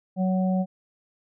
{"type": "harmonic tone", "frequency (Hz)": 186.5, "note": "F#3", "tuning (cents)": 14, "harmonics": [1, 3, 4], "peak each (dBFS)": [-21, -31, -33], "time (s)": [0.16, 0.66], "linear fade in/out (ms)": 50, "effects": []}